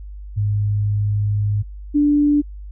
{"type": "tone pair in turn", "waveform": "sine", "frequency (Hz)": [103.4, 292.5], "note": ["G#2", "D4"], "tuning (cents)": [-7, -7], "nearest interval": "octave + tritone", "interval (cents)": 1800, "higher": "second", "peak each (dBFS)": [-16, -12], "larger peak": "second", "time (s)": [[0.36, 1.63], [1.94, 2.42]], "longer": "first", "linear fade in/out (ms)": 20, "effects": ["added 50 Hz sine -31 dBFS peak until 2.71 s"]}